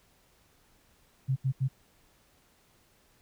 sine tone bursts, 132.7 Hz, C3, 25 cents sharp, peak -24 dBFS, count 3, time 1.28-1.685 s, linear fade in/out 20 ms, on 83 ms, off 78 ms, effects pink hiss -65 dBFS RMS until 3.21 s

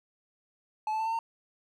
triangle tone with pitch steps, 862 / 874.5 / 887.3 / 900.2 / 913.3 Hz, A5 / A5 / A5 / A5 / A#5, -36 / -11 / +14 / +39 / -36 cents, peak -26 dBFS, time 0.87-1.19 s, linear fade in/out 2 ms, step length 64 ms, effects none

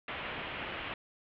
white low-pass noise, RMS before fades -40 dBFS, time 0.08-0.94 s, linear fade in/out 2 ms, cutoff 3100 Hz, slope 48 dB/octave, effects none

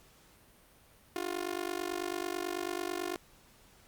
sawtooth tone with amplitude modulation, 354.5 Hz, F4, 26 cents sharp, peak -26 dBFS, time 1.16-3.16 s, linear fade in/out 0 ms, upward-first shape sine, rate 49.1 Hz, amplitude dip 100%, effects pink hiss -61 dBFS RMS until 3.87 s + Opus 48 kbps

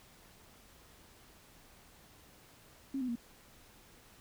sine tone with pitch steps, 271 / 252.9 / 235.9 Hz, C#4 / B3 / A#3, -39 / +41 / +21 cents, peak -33 dBFS, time 2.94-3.156 s, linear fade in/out 5 ms, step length 72 ms, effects pink hiss -60 dBFS RMS until 4.2 s

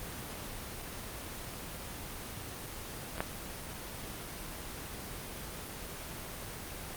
clicks, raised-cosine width 0.5 ms, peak -24 / -15 dBFS, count 2, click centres 3.181 / 3.205 s, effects pink hiss -42 dBFS RMS until 6.96 s + Opus 24 kbps

